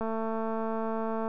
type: click train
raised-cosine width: 1 ms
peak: -20 dBFS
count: 284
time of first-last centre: 0.01-1.279 s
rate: 223 Hz
effects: none